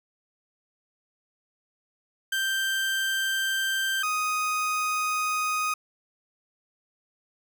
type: tone pair in turn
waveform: 30% pulse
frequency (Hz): 1568 / 1248.2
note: G6 / D#6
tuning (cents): 0 / +5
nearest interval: major third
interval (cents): 395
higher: first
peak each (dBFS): -22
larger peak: neither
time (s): 2.32-4.03 / 4.03-5.74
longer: neither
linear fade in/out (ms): 5
effects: none